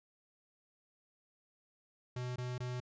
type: tone bursts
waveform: square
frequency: 124.7 Hz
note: B2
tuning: 17 cents sharp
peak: -38 dBFS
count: 3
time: 2.16-2.802 s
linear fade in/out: 5 ms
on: 200 ms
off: 21 ms
effects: resampled to 16000 Hz